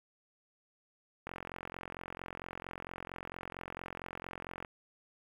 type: click train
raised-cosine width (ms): 0.5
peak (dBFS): -26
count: 151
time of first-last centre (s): 1.27-4.648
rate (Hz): 44.4
effects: 9-bit